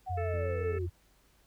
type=linear sweep; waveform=sine; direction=down; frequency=761 to 341.1 Hz; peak=-35 dBFS; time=0.06-0.87 s; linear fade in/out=20 ms
type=tone with pitch glide; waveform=sine; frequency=89.1 to 87.77 Hz; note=F2 to F2; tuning=+35 to +9 cents; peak=-32 dBFS; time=0.09-0.9 s; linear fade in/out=20 ms; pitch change=-26 cents; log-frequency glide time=0.4-0.64 s
type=harmonic tone; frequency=439.4 Hz; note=A4; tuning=2 cents flat; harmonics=1 / 3 / 4 / 5 / 6; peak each=-36 / -46 / -48 / -50 / -52 dBFS; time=0.17-0.79 s; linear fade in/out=10 ms
type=click train; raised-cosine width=2 ms; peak=-34 dBFS; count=38; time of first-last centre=0.34-0.765 s; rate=87 Hz
effects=added 50 Hz sine -67 dBFS peak until 1.46 s + pink hiss -67 dBFS RMS until 1.46 s